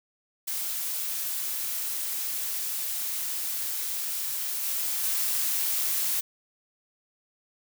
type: noise with level steps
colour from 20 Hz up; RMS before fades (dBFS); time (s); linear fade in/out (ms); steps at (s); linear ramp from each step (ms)
blue; -31 / -29 / -27; 0.47-6.21; 10; 4.63 / 5.03; 5
effects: none